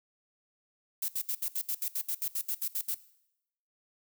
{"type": "noise bursts", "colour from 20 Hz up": "violet", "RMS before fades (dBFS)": -32, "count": 15, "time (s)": [1.02, 2.946], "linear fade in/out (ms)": 5, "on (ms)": 64, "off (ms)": 69, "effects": ["noise-tail reverb RT60 0.8 s tail -18 dB re dry"]}